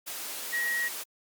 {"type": "tone in noise", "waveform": "sine", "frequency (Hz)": 1900, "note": "A#6", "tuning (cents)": 33, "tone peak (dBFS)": -27, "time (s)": [0.52, 0.89], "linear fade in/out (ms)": 20, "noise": "white", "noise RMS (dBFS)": -37, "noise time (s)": [0.06, 1.04], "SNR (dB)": 7, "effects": ["high-pass 300 Hz 12 dB/octave", "Opus 48 kbps"]}